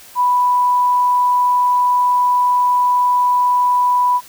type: tone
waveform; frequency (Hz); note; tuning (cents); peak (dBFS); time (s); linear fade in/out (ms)
sine; 987.8; B5; 0; -11; 0.15-4.21; 50
effects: white hiss -41 dBFS RMS until 4.28 s